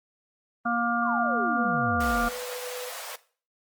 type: harmonic tone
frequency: 236 Hz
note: A#3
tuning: 22 cents sharp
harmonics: 1 / 3 / 5 / 6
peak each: -29 / -29 / -29 / -29 dBFS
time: 0.65-2.29 s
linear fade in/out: 10 ms
type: exponential sweep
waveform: sine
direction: down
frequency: 1249 to 35.56 Hz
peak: -31 dBFS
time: 1.01-2.29 s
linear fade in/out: 20 ms
type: tone with pitch glide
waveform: sine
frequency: 493.9 to 496.8 Hz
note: B4 to B4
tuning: 0 to +10 cents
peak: -34 dBFS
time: 1.55-2.93 s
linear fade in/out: 50 ms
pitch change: +10 cents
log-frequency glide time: 1.96-2.8 s
type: high-pass noise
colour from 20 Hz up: pink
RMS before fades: -38 dBFS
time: 2-3.16 s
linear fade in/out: 5 ms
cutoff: 470 Hz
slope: 96 dB/octave
effects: noise-tail reverb RT60 0.4 s tail -17 dB re dry + Opus 24 kbps